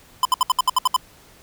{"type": "tone bursts", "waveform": "square", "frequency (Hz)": 1018, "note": "C6", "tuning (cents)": -48, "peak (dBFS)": -14, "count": 9, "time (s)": [0.23, 0.964], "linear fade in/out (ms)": 2, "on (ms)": 22, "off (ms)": 67, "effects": ["pink hiss -50 dBFS RMS until 1.42 s"]}